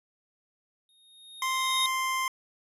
square tone with exponential growth, 3715 Hz, A#7, 7 cents flat, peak -24 dBFS, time 0.89-1.86 s, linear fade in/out 1 ms, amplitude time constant 210 ms
25% pulse tone, 1046.5 Hz, C6, in tune, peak -23 dBFS, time 1.42-2.28 s, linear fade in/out 2 ms
effects resampled to 32000 Hz

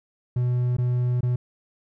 triangle tone with dropouts, 123.47 Hz, B2, in tune, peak -18 dBFS, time 0.36-1.36 s, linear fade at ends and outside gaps 5 ms, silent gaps 0.768-0.783 / 1.208-1.23 s, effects none

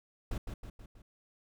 brown noise with echo, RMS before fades -34 dBFS, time 0.31-0.38 s, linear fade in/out 5 ms, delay 160 ms, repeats 4, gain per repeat -5 dB, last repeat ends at 1.02 s, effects none

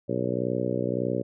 harmonic tone, 61.74 Hz, B1, in tune, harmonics 2 / 3 / 4 / 5 / 6 / 7 / 8 / 9, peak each -33 / -33 / -33 / -33 / -33 / -33 / -33 / -33 dBFS, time 0.08-1.23 s, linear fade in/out 20 ms, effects none

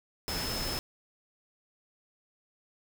sine tone in noise, 5210 Hz, E8, 21 cents flat, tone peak -36 dBFS, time 0.28-0.79 s, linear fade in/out 0 ms, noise pink, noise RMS -35 dBFS, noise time 0.28-0.79 s, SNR -4 dB, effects none

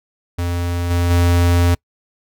square tone with level steps, 87 Hz, F2, 6 cents flat, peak -19 / -15 / -12 dBFS, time 0.38-1.75 s, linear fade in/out 10 ms, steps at 0.9 / 1.1 s, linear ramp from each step 10 ms, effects noise-tail reverb RT60 0.1 s tail -26 dB re dry

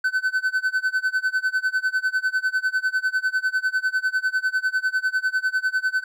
triangle tone with tremolo, 1518 Hz, F#6, 44 cents sharp, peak -15 dBFS, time 0.04-6.04 s, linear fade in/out 5 ms, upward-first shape sine, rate 10 Hz, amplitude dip 95%, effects none

